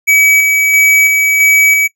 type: tone with tremolo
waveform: square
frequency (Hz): 2280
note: C#7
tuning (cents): +48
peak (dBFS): -6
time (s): 0.07-1.88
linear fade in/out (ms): 20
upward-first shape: square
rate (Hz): 1.5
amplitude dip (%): 30
effects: noise-tail reverb RT60 0.1 s tail -21 dB re dry